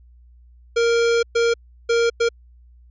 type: tone bursts at uneven times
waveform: square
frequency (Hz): 466.2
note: A#4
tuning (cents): 0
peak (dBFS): -16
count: 4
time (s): 0.76-1.23 / 1.35-1.54 / 1.89-2.1 / 2.2-2.29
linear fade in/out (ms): 10
effects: added 60 Hz sine -46 dBFS peak until 2.9 s + resampled to 16000 Hz